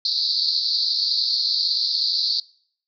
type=band-pass noise; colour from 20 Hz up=pink; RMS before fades=-22 dBFS; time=0.05-2.4 s; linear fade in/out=2 ms; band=4100 to 4800 Hz; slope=96 dB/octave; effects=noise-tail reverb RT60 0.6 s tail -24 dB re dry